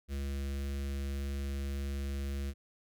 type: tone with notch filter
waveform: square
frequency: 69.3 Hz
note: C#2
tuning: in tune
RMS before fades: -36 dBFS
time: 0.08-2.54 s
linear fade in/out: 50 ms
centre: 890 Hz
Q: 0.8
effects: none